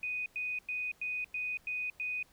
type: tone bursts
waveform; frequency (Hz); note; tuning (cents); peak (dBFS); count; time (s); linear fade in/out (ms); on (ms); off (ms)
sine; 2489; D#7; 0; -33; 7; 0.03-2.228; 2; 230; 98
effects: pink hiss -65 dBFS RMS until 2.32 s